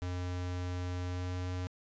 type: tone with pitch glide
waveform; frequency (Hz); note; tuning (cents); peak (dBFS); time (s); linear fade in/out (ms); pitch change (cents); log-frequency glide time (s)
square; 90 to 90.63; F#2 to F#2; -47 to -35; -35; 0.02-1.67; 0; +12; 1.06-1.5
effects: resampled to 16000 Hz